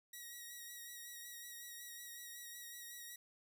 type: tone with vibrato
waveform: 5% pulse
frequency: 1904 Hz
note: A#6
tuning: 36 cents sharp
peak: -39 dBFS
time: 0.13-3.16 s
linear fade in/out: 5 ms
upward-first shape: sine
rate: 5.4 Hz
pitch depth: 28 cents each way
effects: none